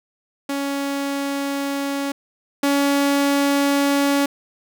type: tone pair in turn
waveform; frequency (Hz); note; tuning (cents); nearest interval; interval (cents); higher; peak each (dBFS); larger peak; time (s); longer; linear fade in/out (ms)
sawtooth; 279.3 / 281.6; C#4 / C#4; +13 / +27; unison; 14; second; -18 / -12; second; 0.49-2.12 / 2.63-4.26; neither; 5
effects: none